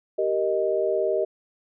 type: chord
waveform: sine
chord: Eb major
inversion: first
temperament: just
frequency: 388.9 / 466.7 / 622.3 Hz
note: G4 / Bb4 / Eb5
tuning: -14 / +2 / 0 cents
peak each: -25 / -27 / -24 dBFS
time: 0.18-1.25 s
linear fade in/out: 10 ms
effects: none